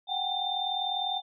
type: tone cluster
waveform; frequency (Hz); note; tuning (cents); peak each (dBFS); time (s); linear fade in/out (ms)
sine; 737 / 777 / 817 / 3593; F#5 / G5 / G#5 / A7; -7 / -16 / -29 / +36; -35 / -33 / -39 / -31; 0.07-1.22; 50
effects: none